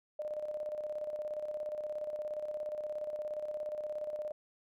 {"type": "tone with tremolo", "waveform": "sine", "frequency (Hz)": 604, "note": "D5", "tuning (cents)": 48, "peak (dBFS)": -34, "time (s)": [0.19, 4.32], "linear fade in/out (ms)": 5, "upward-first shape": "square", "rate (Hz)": 17, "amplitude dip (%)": 50, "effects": []}